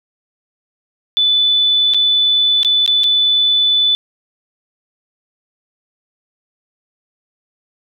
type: tone with dropouts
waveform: sine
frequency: 3491 Hz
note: A7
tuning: 14 cents flat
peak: -10 dBFS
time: 1.17-3.95 s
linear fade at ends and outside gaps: 0 ms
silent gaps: 1.937-1.945 / 2.631-2.648 / 2.862-2.877 / 3.035-3.041 s
effects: none